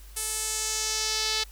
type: tone with band-pass filter sweep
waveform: sawtooth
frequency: 435.9 Hz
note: A4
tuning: 16 cents flat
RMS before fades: -29 dBFS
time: 0.16-1.44 s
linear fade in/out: 10 ms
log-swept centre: 9600 to 4300 Hz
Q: 2.1
effects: added 50 Hz sine -44 dBFS peak until 1.51 s + white hiss -54 dBFS RMS until 1.51 s